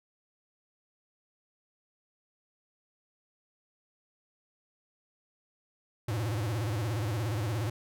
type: tone with vibrato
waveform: square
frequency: 110 Hz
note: A2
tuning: in tune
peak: -30 dBFS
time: 6.08-7.7 s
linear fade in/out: 5 ms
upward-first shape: sine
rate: 17 Hz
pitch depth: 200 cents each way
effects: none